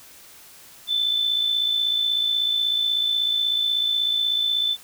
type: tone with amplitude modulation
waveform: sine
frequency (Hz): 3520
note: A7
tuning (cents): 0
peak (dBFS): -17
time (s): 0.87-4.77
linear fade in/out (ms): 50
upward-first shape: sine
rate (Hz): 56.3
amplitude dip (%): 50
effects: white hiss -47 dBFS RMS until 4.83 s